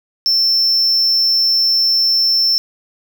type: tone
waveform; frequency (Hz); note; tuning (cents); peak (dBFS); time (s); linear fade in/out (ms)
triangle; 5360; E8; +28; -10; 0.26-2.58; 0
effects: none

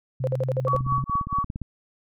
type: tone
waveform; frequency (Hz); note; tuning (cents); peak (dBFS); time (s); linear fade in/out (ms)
sine; 130; C3; -11; -25; 0.2-1.04; 5
type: tone bursts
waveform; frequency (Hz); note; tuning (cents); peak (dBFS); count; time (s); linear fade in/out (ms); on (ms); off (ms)
sine; 520; C5; -11; -22; 7; 0.24-0.764; 0; 32; 50
type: tone with tremolo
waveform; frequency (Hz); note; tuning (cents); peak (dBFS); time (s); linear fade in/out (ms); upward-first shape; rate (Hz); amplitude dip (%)
sine; 1130; C#6; +33; -20; 0.67-1.44; 2; sine; 4.6; 100
type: click train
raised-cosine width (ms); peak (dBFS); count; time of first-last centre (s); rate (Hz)
5; -19; 16; 0.75-1.617; 17.3
effects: none

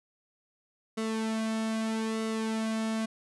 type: tone with flanger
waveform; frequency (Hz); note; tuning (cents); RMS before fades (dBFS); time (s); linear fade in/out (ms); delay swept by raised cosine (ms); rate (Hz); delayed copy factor
sawtooth; 221.6; A3; +13; -31; 0.97-3.06; 10; 1.2 to 2.5; 0.79; -0.65
effects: resampled to 24000 Hz

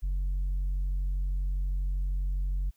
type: tone with tanh clipping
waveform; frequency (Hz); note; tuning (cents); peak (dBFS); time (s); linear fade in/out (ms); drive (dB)
triangle; 46.25; F#1; 0; -27; 0.02-2.71; 20; 7
effects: white hiss -71 dBFS RMS until 2.76 s

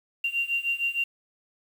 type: beating tone pair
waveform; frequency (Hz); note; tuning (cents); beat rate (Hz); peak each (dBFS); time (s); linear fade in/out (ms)
sine; 2765 / 2771.5; F7 / F7; -18 / -14; 6.5; -29 / -27; 0.24-1.04; 5
effects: 8-bit

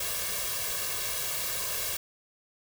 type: noise with comb filter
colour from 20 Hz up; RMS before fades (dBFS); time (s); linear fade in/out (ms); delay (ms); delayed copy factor
white; -32; 0-1.97; 5; 1.8; +0.9
effects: none

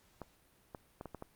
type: clicks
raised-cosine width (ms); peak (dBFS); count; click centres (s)
1; -29; 6; 0.217 / 0.748 / 1.011 / 1.057 / 1.147 / 1.224
effects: pink hiss -68 dBFS RMS until 1.35 s + Opus 48 kbps

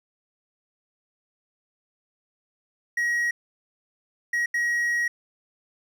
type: tone bursts at uneven times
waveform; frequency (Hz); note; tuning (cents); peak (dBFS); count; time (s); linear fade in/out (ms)
triangle; 1900; A#6; +33; -20; 3; 2.97-3.31 / 4.33-4.46 / 4.54-5.08; 5
effects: none

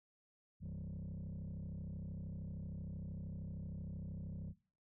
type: tone with frequency modulation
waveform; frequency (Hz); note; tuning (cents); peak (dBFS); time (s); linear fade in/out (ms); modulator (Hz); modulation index
sine; 126.4; B2; +41; -40; 0.6-4.54; 50; 33; 2.1
effects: noise-tail reverb RT60 0.4 s tail -20 dB re dry + tanh soft clip ceiling -42 dBFS

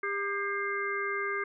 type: harmonic tone with a mistuned harmonic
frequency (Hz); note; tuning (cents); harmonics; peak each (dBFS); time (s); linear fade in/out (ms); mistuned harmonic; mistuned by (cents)
400; G4; +35; 1 / 3 / 4 / 5; -35 / -35 / -35 / -35; 0.03-1.44; 5; 5; +85
effects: none

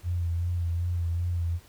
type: tone with vibrato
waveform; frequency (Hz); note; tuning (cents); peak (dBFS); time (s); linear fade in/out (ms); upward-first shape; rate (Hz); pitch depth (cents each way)
sine; 86.3; F2; -20; -25; 0.03-1.6; 50; sine; 2.6; 37
effects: pink hiss -56 dBFS RMS until 1.68 s

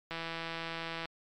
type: click train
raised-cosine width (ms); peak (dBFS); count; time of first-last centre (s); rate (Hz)
0.3; -22; 157; 0.11-1.055; 165
effects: MP3 96 kbps

